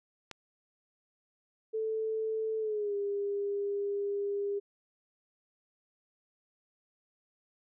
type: click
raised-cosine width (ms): 0.2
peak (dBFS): -24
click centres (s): 0.313
type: tone with pitch glide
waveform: sine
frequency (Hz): 440 to 403.5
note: A4 to G#4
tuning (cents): 0 to -50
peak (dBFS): -30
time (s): 1.73-4.6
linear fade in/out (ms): 20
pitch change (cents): -150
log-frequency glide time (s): 2.59-2.95
effects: none